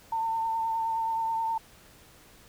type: tone with vibrato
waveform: sine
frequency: 902 Hz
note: A5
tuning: 43 cents sharp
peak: -26 dBFS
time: 0.12-1.58 s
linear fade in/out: 5 ms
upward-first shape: sine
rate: 9.5 Hz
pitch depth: 20 cents each way
effects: pink hiss -55 dBFS RMS until 2.48 s